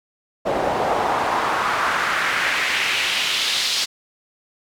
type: noise with band-pass filter sweep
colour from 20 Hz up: pink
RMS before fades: -21 dBFS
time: 0.45-3.86 s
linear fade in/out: 20 ms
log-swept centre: 570 to 4400 Hz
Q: 1.9
effects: none